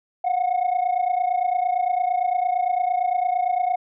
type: tone pair together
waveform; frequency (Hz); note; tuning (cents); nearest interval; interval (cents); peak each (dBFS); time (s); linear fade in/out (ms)
sine; 712 / 740.8; F5 / F#5; +33 / +2; minor second; 69; -20; 0.24-3.76; 10
effects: tanh soft clip ceiling -16 dBFS